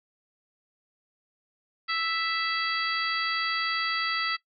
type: harmonic tone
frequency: 659.3 Hz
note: E5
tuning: in tune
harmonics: 2 / 3 / 4 / 5 / 6 / 7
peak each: -30 / -31 / -37 / -36 / -39 / -33 dBFS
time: 1.88-4.37 s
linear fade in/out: 20 ms
effects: noise-tail reverb RT60 0.1 s tail -18 dB re dry